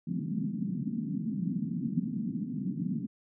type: band-pass noise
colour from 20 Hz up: white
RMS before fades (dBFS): -33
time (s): 0.07-3.07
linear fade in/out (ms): 10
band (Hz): 150 to 250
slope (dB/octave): 48
effects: none